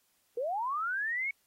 sine linear sweep, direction up, 451.1 to 2237 Hz, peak -30 dBFS, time 0.37-1.31 s, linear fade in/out 5 ms, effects white hiss -72 dBFS RMS until 1.46 s + AAC 48 kbps

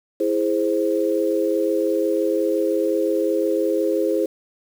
sine chord, E augmented, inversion none, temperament equal, 329.6 / 415.3 / 523.3 Hz, E4 / G#4 / B#4, 0 / 0 / 0 cents, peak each -22 dBFS, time 0.2-4.26 s, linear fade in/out 5 ms, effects 7-bit

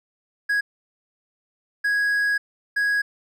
triangle tone bursts at uneven times, 1658 Hz, G#6, 3 cents flat, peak -17 dBFS, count 3, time 0.49-0.61 / 1.84-2.38 / 2.76-3.02 s, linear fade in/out 10 ms, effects none

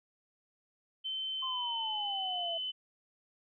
sine tone with pitch glide, 3080 to 3029 Hz, G7 to F#7, -31 to +40 cents, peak -34 dBFS, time 1.04-2.72 s, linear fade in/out 20 ms, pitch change -29 cents, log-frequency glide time 1.3-2.04 s
sine exponential sweep, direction down, 1059 to 659.3 Hz, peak -37 dBFS, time 1.42-2.58 s, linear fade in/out 10 ms
effects none

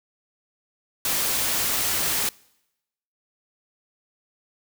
white noise, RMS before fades -24 dBFS, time 1.05-2.29 s, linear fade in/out 2 ms, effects noise-tail reverb RT60 0.9 s tail -25 dB re dry

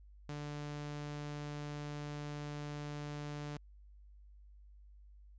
sawtooth tone, 147 Hz, D3, 2 cents sharp, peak -37 dBFS, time 0.29-3.57 s, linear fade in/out 0 ms, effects added 50 Hz sine -55 dBFS peak until 5.38 s + resampled to 16000 Hz

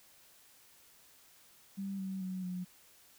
sine tone with pitch steps, 196 / 190.97 / 186.07 / 181.3 Hz, G3 / G3 / F#3 / F#3, 0 / -45 / +10 / -35 cents, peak -36 dBFS, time 1.77-2.65 s, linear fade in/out 20 ms, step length 220 ms, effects white hiss -62 dBFS RMS until 3.18 s

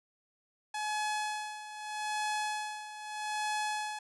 sawtooth tone with tremolo, 849 Hz, G#5, 38 cents sharp, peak -27 dBFS, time 0.74-3.99 s, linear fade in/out 5 ms, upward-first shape sine, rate 0.8 Hz, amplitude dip 75%, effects resampled to 24000 Hz

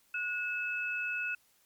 sine tone pair together, 1459 / 2600 Hz, F#6 / E7, -25 / -24 cents, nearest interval minor seventh, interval 1001 cents, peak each -35 / -34 dBFS, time 0.14-1.35 s, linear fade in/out 5 ms, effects white hiss -68 dBFS RMS until 1.65 s + MP3 96 kbps

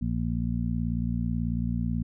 harmonic tone, 58.27 Hz, A#1, in tune, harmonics 1 / 2 / 3 / 4, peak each -31 / -31 / -31 / -31 dBFS, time 0.01-2.03 s, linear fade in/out 10 ms, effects none

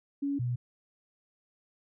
sine tone pair in turn, 281.3 / 122.44 Hz, C#4 / B2, +26 / -15 cents, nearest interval octave + major second, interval 1441 cents, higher first, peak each -28 dBFS, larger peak neither, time 0.22-0.39 / 0.39-0.56 s, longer neither, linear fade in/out 10 ms, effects none

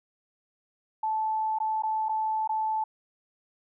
sine tone with dropouts, 873 Hz, A5, 14 cents flat, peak -25 dBFS, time 1.03-2.84 s, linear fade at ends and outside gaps 5 ms, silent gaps 1.587-1.601 / 1.823-1.834 / 2.086-2.092 / 2.476-2.492 s, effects none

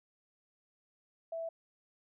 sine tone, 659.3 Hz, E5, in tune, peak -36 dBFS, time 1.32-1.49 s, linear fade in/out 5 ms, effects none

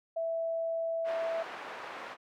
sine tone, 659.3 Hz, E5, in tune, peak -30 dBFS, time 0.16-1.43 s, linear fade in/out 10 ms
pink band-pass noise, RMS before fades -43 dBFS, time 1.04-2.17 s, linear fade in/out 50 ms, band 620 to 1900 Hz, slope 12 dB/octave
effects none

